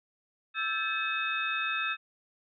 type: tone cluster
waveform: sine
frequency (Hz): 1320 / 1586 / 1732 / 2569 / 3654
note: E6 / G6 / A6 / E7 / A#7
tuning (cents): +2 / +20 / -28 / -45 / -35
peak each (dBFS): -34 / -37 / -37 / -32 / -38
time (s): 0.54-1.97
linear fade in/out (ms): 50
effects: none